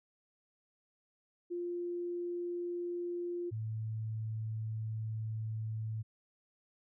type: tone pair in turn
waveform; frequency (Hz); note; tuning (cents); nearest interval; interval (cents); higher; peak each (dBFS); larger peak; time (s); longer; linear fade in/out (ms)
sine; 349.6 / 110.12; F4 / A2; +2 / +2; octave + minor sixth; 2000; first; -35 / -35; neither; 1.5-3.51 / 3.51-6.03; second; 20
effects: none